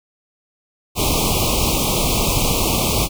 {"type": "band-stop noise", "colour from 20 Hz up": "pink", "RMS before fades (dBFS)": -18, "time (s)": [0.95, 3.09], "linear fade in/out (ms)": 50, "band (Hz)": [1200, 2300], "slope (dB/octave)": 96, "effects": []}